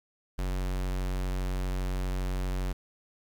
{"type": "tone", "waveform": "square", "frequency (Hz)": 46.25, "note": "F#1", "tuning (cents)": 0, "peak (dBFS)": -29, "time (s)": [0.38, 2.73], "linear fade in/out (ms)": 10, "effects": ["10-bit"]}